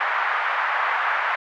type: band-pass noise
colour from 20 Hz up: white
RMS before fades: -23 dBFS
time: 0-1.36 s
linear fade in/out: 10 ms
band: 790 to 1800 Hz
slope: 24 dB/octave
effects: none